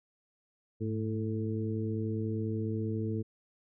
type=harmonic tone with a mistuned harmonic; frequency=110.2 Hz; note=A2; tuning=3 cents sharp; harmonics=1 / 2 / 3 / 4; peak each=-33 / -36 / -38 / -39 dBFS; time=0.8-3.23 s; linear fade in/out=20 ms; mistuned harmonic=1; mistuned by=-67 cents; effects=none